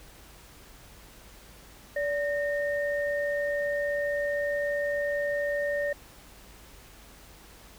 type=tone pair together; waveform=sine; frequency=578 / 1835 Hz; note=D5 / A#6; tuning=-28 / -28 cents; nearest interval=octave + minor sixth; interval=2000 cents; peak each=-27 / -32 dBFS; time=1.96-5.93 s; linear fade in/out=5 ms; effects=added 50 Hz sine -55 dBFS peak until 7.78 s + pink hiss -52 dBFS RMS until 7.78 s